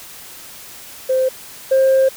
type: tone pair in turn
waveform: sine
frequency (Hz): 520 / 530.9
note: C5 / C5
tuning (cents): -11 / +25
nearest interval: unison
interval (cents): 36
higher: second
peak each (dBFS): -12 / -8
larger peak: second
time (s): 1.09-1.29 / 1.71-2.09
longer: second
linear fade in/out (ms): 10
effects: tanh soft clip ceiling -8 dBFS + white hiss -37 dBFS RMS until 2.16 s